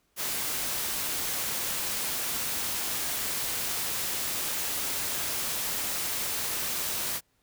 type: noise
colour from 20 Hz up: white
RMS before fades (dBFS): -31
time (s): 0.16-7.21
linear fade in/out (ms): 50
effects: pink hiss -71 dBFS RMS until 7.42 s